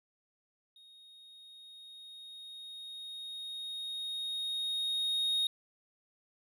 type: tone with level ramp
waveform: triangle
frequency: 3729 Hz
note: A#7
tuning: in tune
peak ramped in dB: -54 to -26 dBFS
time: 0.76-5.47 s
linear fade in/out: 2 ms
effects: none